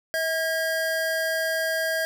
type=tone pair together; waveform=square; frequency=644.9 / 1624 Hz; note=E5 / G#6; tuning=-38 / -39 cents; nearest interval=octave + major third; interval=1599 cents; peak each=-27 / -27 dBFS; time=0.14-2.05 s; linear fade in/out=0 ms; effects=10-bit